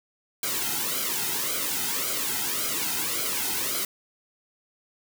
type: noise with flanger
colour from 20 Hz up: white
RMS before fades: -28 dBFS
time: 0.43-3.85 s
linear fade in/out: 2 ms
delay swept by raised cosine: 1.1 to 1.78 ms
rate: 1.8 Hz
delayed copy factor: -0.75
effects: none